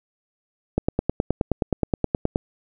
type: click train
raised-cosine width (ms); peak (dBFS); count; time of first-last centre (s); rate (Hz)
2; -6; 16; 0.78-2.359; 9.5
effects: none